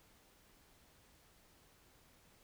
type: silence
effects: pink hiss -67 dBFS RMS until 2.43 s